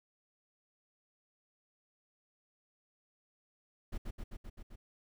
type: noise with echo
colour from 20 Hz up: brown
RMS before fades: -38 dBFS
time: 3.92-3.98 s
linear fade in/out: 10 ms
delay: 130 ms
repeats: 6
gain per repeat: -2 dB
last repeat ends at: 4.76 s
effects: none